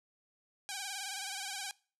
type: tone with vibrato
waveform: 5% pulse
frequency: 786 Hz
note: G5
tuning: 4 cents sharp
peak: -26 dBFS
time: 0.69-1.71 s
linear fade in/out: 0 ms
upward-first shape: sine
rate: 19 Hz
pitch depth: 73 cents each way
effects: noise-tail reverb RT60 0.4 s tail -23 dB re dry + low-pass 12000 Hz 12 dB/octave